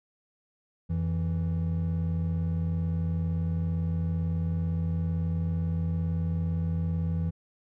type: tone pair together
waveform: triangle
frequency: 87.31 / 165.13 Hz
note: F2 / E3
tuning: 0 / +3 cents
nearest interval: major seventh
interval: 1103 cents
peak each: -26 dBFS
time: 0.89-7.31 s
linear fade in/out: 20 ms
effects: tanh soft clip ceiling -18 dBFS